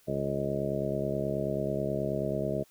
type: harmonic tone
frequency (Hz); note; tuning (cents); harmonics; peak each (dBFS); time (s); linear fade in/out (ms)
69.3; C#2; 0; 1 / 2 / 3 / 4 / 5 / 6 / 7 / 8 / 9; -45 / -35 / -36 / -42 / -37 / -36 / -43 / -39 / -33; 0.07-2.64; 20
effects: white hiss -63 dBFS RMS until 2.7 s